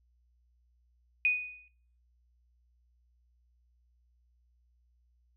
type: tone with exponential decay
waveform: sine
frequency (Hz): 2482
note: D#7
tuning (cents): -5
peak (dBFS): -21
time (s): 1.25-1.68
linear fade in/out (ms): 1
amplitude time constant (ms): 92
effects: noise-tail reverb RT60 0.6 s tail -19 dB re dry + added 60 Hz sine -66 dBFS peak until 5.36 s